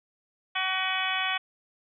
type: harmonic tone with a mistuned harmonic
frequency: 376.6 Hz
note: F#4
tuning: 31 cents sharp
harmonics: 2 / 3 / 4 / 5 / 6 / 7 / 8 / 9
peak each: -34 / -34 / -34 / -34 / -34 / -34 / -34 / -34 dBFS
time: 0.55-1.38 s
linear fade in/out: 10 ms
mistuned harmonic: 7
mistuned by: -69 cents
effects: none